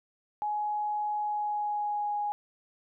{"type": "tone with pitch glide", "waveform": "sine", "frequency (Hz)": [839, 828.4], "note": ["G#5", "G#5"], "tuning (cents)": [17, -5], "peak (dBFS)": -28, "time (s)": [0.42, 2.32], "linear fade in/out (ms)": 0, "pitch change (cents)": -22, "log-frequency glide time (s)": [1.2, 2.16], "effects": []}